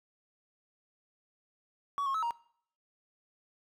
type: tone with pitch steps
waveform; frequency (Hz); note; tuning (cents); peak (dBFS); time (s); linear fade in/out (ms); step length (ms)
triangle; 1128 / 1084 / 1296 / 939; C#6 / C#6 / E6 / A#5; +30 / -39 / -30 / +12; -27; 1.98-2.308; 0; 82
effects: noise-tail reverb RT60 0.6 s tail -22 dB re dry + tanh soft clip ceiling -23 dBFS